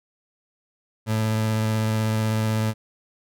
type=tone with vibrato; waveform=30% pulse; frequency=109.6 Hz; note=A2; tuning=6 cents flat; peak=-18 dBFS; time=1.06-2.74 s; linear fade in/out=50 ms; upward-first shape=triangle; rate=16 Hz; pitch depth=14 cents each way; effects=none